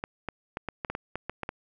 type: clicks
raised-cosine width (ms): 0.5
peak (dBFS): -17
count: 11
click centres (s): 0.039 / 0.287 / 0.571 / 0.687 / 0.848 / 0.9 / 0.951 / 1.156 / 1.296 / 1.433 / 1.491
effects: none